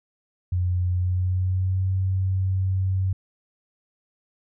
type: tone with pitch glide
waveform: sine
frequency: 90 to 94.53 Hz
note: F#2 to F#2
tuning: -47 to +38 cents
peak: -20 dBFS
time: 0.52-3.13 s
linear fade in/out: 5 ms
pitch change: +85 cents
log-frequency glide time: 0.92-1.9 s
effects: none